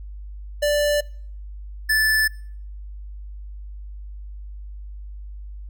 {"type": "tone pair in turn", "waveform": "square", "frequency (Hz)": [587.3, 1748.8], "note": ["D5", "A6"], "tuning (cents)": [0, -11], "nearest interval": "octave + perfect fifth", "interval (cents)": 1889, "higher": "second", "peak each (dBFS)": [-18, -17], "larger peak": "second", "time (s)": [[0.62, 1.01], [1.89, 2.28]], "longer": "neither", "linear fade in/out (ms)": 10, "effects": ["noise-tail reverb RT60 0.6 s tail -25 dB re dry", "added 50 Hz sine -33 dBFS peak until 5.69 s"]}